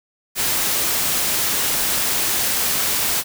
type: noise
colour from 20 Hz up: white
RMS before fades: -20 dBFS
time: 0.35-3.24 s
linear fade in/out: 50 ms
effects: none